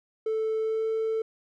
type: tone with pitch glide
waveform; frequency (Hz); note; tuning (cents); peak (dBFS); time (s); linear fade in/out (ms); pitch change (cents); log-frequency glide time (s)
triangle; 440 to 443.8; A4 to A4; 0 to +15; -22; 0.26-1.22; 5; +15; 0.59-0.88
effects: tanh soft clip ceiling -20 dBFS